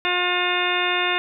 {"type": "harmonic tone with a mistuned harmonic", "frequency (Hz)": 357.6, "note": "F4", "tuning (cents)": 41, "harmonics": [1, 2, 3, 4, 5, 6, 7, 8, 10], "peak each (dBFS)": [-28, -28, -28, -28, -28, -28, -28, -28, -28], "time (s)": [0.05, 1.18], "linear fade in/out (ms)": 0, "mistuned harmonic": 8, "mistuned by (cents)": -22, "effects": []}